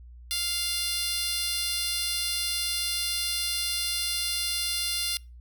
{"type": "tone with high-pass filter", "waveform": "10% pulse", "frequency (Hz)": 698.5, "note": "F5", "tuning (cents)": 0, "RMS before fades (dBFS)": -29, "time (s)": [0.31, 5.17], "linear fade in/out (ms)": 0, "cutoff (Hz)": 4400, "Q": 0.95, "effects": ["noise-tail reverb RT60 0.3 s tail -26 dB re dry", "added 60 Hz sine -44 dBFS peak until 5.4 s"]}